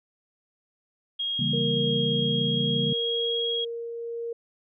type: tone with pitch glide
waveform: sine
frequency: 3265 to 3293 Hz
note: G#7 to G#7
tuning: -30 to -15 cents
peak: -26 dBFS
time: 1.19-3.65 s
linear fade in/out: 10 ms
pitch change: +15 cents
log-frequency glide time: 2.13-3.37 s
type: chord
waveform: sine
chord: C# diminished seventh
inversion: none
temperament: equal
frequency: 138.59 / 164.81 / 196 / 233.1 Hz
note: C#3 / E3 / G3 / Bb3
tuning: 0 / 0 / 0 / 0 cents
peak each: -29 / -31 / -31 / -30 dBFS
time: 1.39-2.93 s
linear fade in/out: 5 ms
type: tone with tremolo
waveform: sine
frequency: 466.2 Hz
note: A#4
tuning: in tune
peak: -27 dBFS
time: 1.53-4.33 s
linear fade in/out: 5 ms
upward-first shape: triangle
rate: 0.73 Hz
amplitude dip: 45%
effects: none

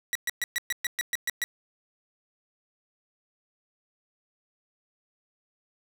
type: tone bursts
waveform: sawtooth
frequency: 1934 Hz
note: B6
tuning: 37 cents flat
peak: -22 dBFS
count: 10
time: 0.13-1.44 s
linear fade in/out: 0 ms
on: 23 ms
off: 120 ms
effects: none

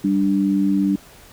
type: tone pair together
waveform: sine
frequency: 196 / 293.7 Hz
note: G3 / D4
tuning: 0 / 0 cents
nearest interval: perfect fifth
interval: 700 cents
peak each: -18 dBFS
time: 0.04-0.96 s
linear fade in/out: 5 ms
effects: pink hiss -46 dBFS RMS until 1.32 s

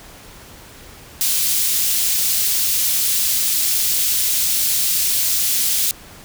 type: high-pass noise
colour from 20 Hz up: white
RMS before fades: -18 dBFS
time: 1.21-5.91 s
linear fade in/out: 0 ms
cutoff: 3400 Hz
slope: 12 dB/octave
effects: pink hiss -41 dBFS RMS until 6.24 s

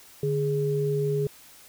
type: tone pair together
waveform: sine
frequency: 146.83 / 415.3 Hz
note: D3 / G#4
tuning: 0 / 0 cents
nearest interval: octave + tritone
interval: 1800 cents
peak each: -26 / -25 dBFS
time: 0.23-1.27 s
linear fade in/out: 2 ms
effects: white hiss -51 dBFS RMS until 1.68 s

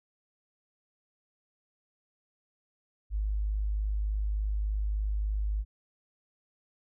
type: tone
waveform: sine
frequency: 51.7 Hz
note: G#1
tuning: 7 cents flat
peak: -27 dBFS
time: 3.1-5.65 s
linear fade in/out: 50 ms
effects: none

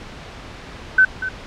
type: tone with echo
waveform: sine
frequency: 1522 Hz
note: F#6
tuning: 48 cents sharp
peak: -8 dBFS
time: 0.98-1.05 s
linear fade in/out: 5 ms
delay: 240 ms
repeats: 1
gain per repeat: -13 dB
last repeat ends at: 1.29 s
effects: pink hiss -36 dBFS RMS until 1.46 s + low-pass 4000 Hz 12 dB/octave

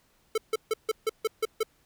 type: tone bursts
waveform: square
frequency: 440 Hz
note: A4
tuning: in tune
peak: -24 dBFS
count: 8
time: 0.35-1.632 s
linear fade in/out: 5 ms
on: 29 ms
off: 150 ms
effects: pink hiss -66 dBFS RMS until 1.85 s

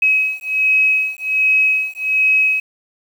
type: beating tone pair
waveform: sine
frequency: 2550 / 2551.3 Hz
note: D#7 / D#7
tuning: +42 / +43 cents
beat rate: 1.3 Hz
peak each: -16 dBFS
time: 0.02-2.6 s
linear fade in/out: 5 ms
effects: 7-bit

